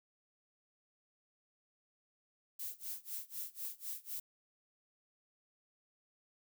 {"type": "noise with tremolo", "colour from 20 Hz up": "violet", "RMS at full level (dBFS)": -41, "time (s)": [2.59, 4.2], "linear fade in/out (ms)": 5, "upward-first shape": "sine", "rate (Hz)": 4, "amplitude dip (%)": 95, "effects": []}